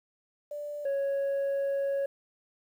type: tone pair in turn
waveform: sine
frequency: 587.3 / 554.3 Hz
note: D5 / C#5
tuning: 0 / 0 cents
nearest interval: minor second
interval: 100 cents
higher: first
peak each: -34 / -24 dBFS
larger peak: second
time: 0.51-0.85 / 0.85-2.06 s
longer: second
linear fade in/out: 5 ms
effects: tanh soft clip ceiling -26 dBFS + 10-bit